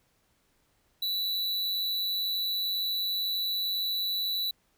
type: tone with amplitude modulation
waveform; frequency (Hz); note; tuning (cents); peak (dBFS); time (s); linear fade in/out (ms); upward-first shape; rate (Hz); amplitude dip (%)
square; 3951; B7; 0; -27; 1.02-4.51; 5; sine; 187; 30
effects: pink hiss -70 dBFS RMS until 4.77 s